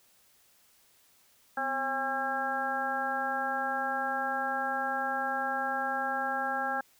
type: harmonic tone with a mistuned harmonic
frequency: 270 Hz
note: C#4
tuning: 45 cents flat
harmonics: 1 / 2 / 3 / 4 / 5 / 6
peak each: -42 / -39 / -32 / -43 / -36 / -34 dBFS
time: 1.57-6.81 s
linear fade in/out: 5 ms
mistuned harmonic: 1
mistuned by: -97 cents
effects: white hiss -64 dBFS RMS until 6.99 s